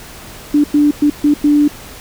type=tone bursts at uneven times; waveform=sine; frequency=293.7 Hz; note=D4; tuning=in tune; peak=-7 dBFS; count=5; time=0.54-0.64 / 0.74-0.91 / 1.02-1.1 / 1.24-1.34 / 1.44-1.68 s; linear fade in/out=5 ms; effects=pink hiss -34 dBFS RMS until 2 s